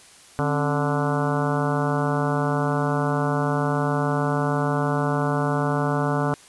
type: harmonic tone with a mistuned harmonic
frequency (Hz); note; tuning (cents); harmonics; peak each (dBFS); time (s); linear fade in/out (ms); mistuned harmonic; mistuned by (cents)
146.5; D3; -4; 1 / 2 / 3 / 4 / 5 / 6 / 7 / 8 / 9 / 10; -24 / -27 / -29 / -30 / -31 / -32 / -32 / -33 / -34 / -34; 0.39-6.34; 0; 2; -120
effects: white hiss -49 dBFS RMS until 6.48 s + resampled to 24000 Hz